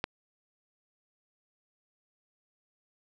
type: click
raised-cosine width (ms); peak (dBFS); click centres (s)
0.3; -14; 0.041
effects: none